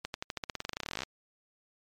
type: accelerating click train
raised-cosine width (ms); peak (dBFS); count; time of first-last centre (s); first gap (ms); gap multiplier
0.2; -17; 25; 0.05-1.034; 91; 0.92
effects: MP3 96 kbps